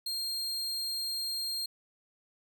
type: tone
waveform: 40% pulse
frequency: 4210 Hz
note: C8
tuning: 10 cents sharp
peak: -31 dBFS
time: 0.06-1.66 s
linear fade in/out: 5 ms
effects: none